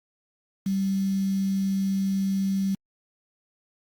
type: tone with quantisation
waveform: sine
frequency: 194 Hz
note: G3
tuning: 18 cents flat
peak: -22 dBFS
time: 0.66-2.75 s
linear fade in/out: 5 ms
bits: 7
effects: Opus 48 kbps